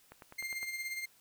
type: click train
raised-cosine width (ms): 0.5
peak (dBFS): -34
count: 6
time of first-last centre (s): 0.12-0.63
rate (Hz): 9.81
type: tone with tremolo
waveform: 40% pulse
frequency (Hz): 2107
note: C7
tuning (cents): +12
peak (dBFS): -34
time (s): 0.38-1.06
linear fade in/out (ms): 10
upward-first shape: sine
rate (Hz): 17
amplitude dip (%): 55
effects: white hiss -65 dBFS RMS until 1.2 s